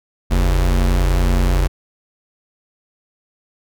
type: tone pair together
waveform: square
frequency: 45.28 / 76.1 Hz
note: F#1 / D#2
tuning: -37 / -38 cents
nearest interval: major sixth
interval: 899 cents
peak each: -14 / -22 dBFS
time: 0.3-1.68 s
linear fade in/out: 20 ms
effects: none